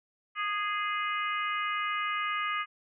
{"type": "harmonic tone with a mistuned harmonic", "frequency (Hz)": 415.3, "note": "G#4", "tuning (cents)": 0, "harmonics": [3, 4, 5, 6, 7], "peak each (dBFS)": [-31, -38, -35, -40, -40], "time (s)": [0.35, 2.66], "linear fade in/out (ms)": 50, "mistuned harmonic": 3, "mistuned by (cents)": -17, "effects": []}